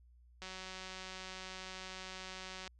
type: click train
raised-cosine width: 0.2 ms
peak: -29 dBFS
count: 423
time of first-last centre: 0.42-2.677 s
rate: 187 Hz
effects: added 60 Hz sine -60 dBFS peak until 2.79 s + resampled to 24000 Hz